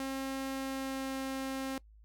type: tone with pitch glide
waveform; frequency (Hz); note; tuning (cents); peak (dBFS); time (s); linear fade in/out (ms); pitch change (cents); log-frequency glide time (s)
sawtooth; 268.3 to 266.8; C4 to C4; +44 to +34; -31; 0-1.78; 2; -10; 0.51-1.18
effects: noise-tail reverb RT60 0.1 s tail -22 dB re dry + added 53 Hz sine -55 dBFS peak until 2.04 s